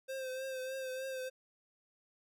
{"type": "tone with vibrato", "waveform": "square", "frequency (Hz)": 523.3, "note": "C5", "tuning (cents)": 0, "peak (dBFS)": -39, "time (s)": [0.08, 1.3], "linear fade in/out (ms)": 20, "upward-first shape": "triangle", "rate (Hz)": 3.3, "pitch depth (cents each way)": 41, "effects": []}